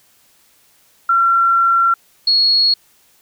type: tone pair in turn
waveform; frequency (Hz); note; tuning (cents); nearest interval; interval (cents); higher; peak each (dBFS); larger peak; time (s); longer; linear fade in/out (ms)
sine; 1363 / 4327; F6 / C#8; -43 / -43; octave + minor sixth; 2000; second; -10; neither; 1.09-1.94 / 2.27-2.74; first; 5
effects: white hiss -54 dBFS RMS until 3.21 s